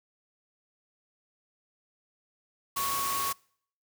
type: tone in noise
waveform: sine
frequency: 1108.7 Hz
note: C#6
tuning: in tune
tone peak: -30 dBFS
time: 2.76-3.33 s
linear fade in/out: 10 ms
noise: white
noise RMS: -33 dBFS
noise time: 2.76-3.33 s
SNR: 0 dB
effects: noise-tail reverb RT60 0.6 s tail -26 dB re dry